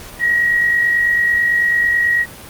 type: tone with amplitude modulation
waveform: sine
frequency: 1902 Hz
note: A#6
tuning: 34 cents sharp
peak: -10 dBFS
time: 0.19-2.26 s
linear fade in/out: 50 ms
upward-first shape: sine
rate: 49.1 Hz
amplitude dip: 40%
effects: pink hiss -35 dBFS RMS until 2.49 s + Opus 48 kbps